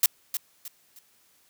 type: noise with echo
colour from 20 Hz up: blue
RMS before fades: -18 dBFS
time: 0.03-0.06 s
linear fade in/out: 2 ms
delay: 310 ms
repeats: 3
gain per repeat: -10 dB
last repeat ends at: 0.99 s
effects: white hiss -63 dBFS RMS until 1.49 s + high-pass 60 Hz 12 dB/octave